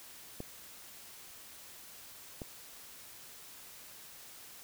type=clicks; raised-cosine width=2 ms; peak=-26 / -27 dBFS; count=2; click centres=0.404 / 2.418 s; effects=white hiss -52 dBFS RMS until 4.63 s